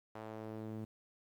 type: tone with band-pass filter sweep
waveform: sawtooth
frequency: 109.5 Hz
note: A2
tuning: 8 cents flat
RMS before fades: -45 dBFS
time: 0.15-0.85 s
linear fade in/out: 5 ms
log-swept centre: 810 to 230 Hz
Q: 1
effects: 11-bit

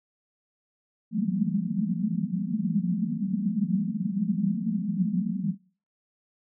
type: band-pass noise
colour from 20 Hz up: pink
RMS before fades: -27 dBFS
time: 1.11-5.55 s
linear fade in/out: 50 ms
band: 170 to 230 Hz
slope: 96 dB/octave
effects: noise-tail reverb RT60 0.4 s tail -20 dB re dry

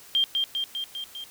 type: tone with echo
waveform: sine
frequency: 3184 Hz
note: G7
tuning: 26 cents sharp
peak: -19 dBFS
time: 0.15-0.24 s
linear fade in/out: 0 ms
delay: 200 ms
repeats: 5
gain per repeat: -3 dB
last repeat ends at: 1.24 s
effects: white hiss -49 dBFS RMS until 1.3 s

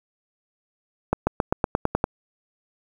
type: accelerating click train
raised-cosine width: 1 ms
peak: -5 dBFS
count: 9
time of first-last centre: 1.13-2.041 s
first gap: 140 ms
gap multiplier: 0.94
effects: 7-bit

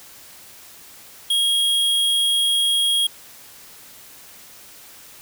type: tone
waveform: square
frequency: 3277 Hz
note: G#7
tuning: 24 cents flat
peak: -17 dBFS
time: 1.3-3.07 s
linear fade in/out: 5 ms
effects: white hiss -44 dBFS RMS until 5.21 s

